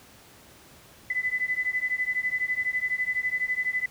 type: beating tone pair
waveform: sine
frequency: 1999 / 2011 Hz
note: B6 / B6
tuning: +20 / +31 cents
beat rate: 12 Hz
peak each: -28 / -28 dBFS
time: 1.1-3.86 s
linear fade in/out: 5 ms
effects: pink hiss -52 dBFS RMS until 3.9 s + high-pass 60 Hz 12 dB/octave